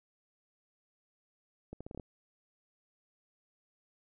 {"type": "accelerating click train", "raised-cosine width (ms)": 2, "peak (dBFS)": -30, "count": 7, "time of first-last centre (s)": [1.73, 1.998], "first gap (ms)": 76, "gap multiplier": 0.78, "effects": []}